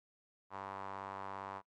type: tone with band-pass filter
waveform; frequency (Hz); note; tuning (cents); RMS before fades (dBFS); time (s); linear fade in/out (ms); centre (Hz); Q
sawtooth; 97.5; G2; -9; -45; 0.5-1.62; 50; 1000; 3
effects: noise-tail reverb RT60 0.1 s tail -21 dB re dry + MP3 64 kbps